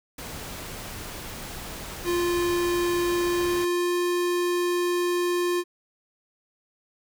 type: noise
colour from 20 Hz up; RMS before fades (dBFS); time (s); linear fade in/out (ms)
pink; -37; 0.18-3.65; 5
type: tone with pitch glide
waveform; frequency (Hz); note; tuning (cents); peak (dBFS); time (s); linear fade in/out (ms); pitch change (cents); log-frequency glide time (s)
square; 349.2 to 352.6; F4 to F4; 0 to +17; -23; 2.04-5.64; 50; +17; 3.2-3.95
effects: none